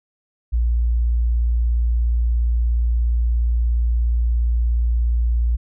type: tone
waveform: sine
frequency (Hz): 58.5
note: A#1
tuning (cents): +7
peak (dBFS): -15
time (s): 0.52-5.57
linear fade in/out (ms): 20
effects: none